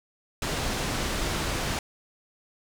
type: low-pass noise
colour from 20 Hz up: pink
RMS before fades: -29 dBFS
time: 0.42-1.79 s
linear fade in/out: 2 ms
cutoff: 7900 Hz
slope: 12 dB/octave
effects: none